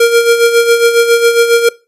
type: tone with tremolo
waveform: square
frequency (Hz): 467.7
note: A#4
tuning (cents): +6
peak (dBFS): -4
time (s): 0-1.69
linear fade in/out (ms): 5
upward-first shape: sine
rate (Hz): 7.3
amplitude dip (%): 60
effects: noise-tail reverb RT60 0.3 s tail -22 dB re dry + resampled to 32000 Hz